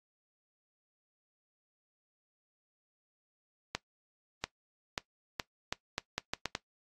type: accelerating click train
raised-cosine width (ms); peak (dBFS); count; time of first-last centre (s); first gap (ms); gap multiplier
0.2; -14; 10; 3.75-6.551; 690; 0.78
effects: noise-tail reverb RT60 0.1 s tail -19 dB re dry + AAC 32 kbps